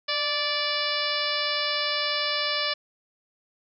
harmonic tone with a mistuned harmonic, 583 Hz, D5, 13 cents flat, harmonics 1 / 2 / 3 / 4 / 5 / 6 / 7 / 8 / 9, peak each -33 / -33 / -33 / -33 / -33 / -33 / -33 / -33 / -33 dBFS, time 0.08-2.74 s, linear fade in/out 10 ms, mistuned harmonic 1, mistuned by +32 cents, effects none

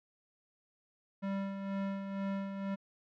square tone with tremolo, 196 Hz, G3, in tune, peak -33 dBFS, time 1.22-2.76 s, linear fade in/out 20 ms, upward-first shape sine, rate 2.1 Hz, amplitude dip 50%, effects low-pass 2000 Hz 12 dB/octave + MP3 96 kbps

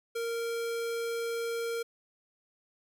square tone, 463.7 Hz, A#4, 9 cents flat, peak -32 dBFS, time 0.15-1.83 s, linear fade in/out 10 ms, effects none

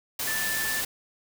sine tone in noise, 1760 Hz, A6, in tune, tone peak -29 dBFS, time 0.27-0.81 s, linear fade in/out 5 ms, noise white, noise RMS -30 dBFS, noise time 0.19-0.85 s, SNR -2 dB, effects none

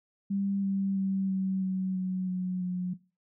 sine tone with pitch steps, 197.7 / 195.2 / 192.74 / 190.3 / 187.9 / 185.53 / 183.19 / 180.87 Hz, G3 / G3 / G3 / F#3 / F#3 / F#3 / F#3 / F#3, +15 / -7 / -29 / +49 / +27 / +5 / -17 / -39 cents, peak -27 dBFS, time 0.3-2.94 s, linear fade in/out 10 ms, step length 330 ms, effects noise-tail reverb RT60 0.3 s tail -18 dB re dry

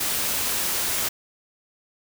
white noise, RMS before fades -25 dBFS, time 0-1.09 s, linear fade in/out 10 ms, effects none

